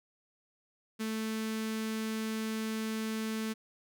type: tone with notch filter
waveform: sawtooth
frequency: 220 Hz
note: A3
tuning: in tune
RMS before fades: -35 dBFS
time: 0.99-3.54 s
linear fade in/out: 20 ms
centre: 730 Hz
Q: 1
effects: none